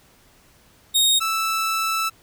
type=tone pair in turn; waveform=sawtooth; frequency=3729 / 1318.4 Hz; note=A#7 / E6; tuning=0 / 0 cents; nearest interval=octave + tritone; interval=1800 cents; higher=first; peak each=-12 / -17 dBFS; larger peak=first; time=0.94-1.2 / 1.2-2.1 s; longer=second; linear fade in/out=20 ms; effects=pink hiss -55 dBFS RMS until 2.22 s